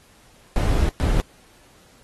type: noise bursts at uneven times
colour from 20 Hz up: brown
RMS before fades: -19 dBFS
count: 2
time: 0.56-0.89 / 1-1.2 s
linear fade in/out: 0 ms
effects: pink hiss -54 dBFS RMS until 2.03 s + AAC 32 kbps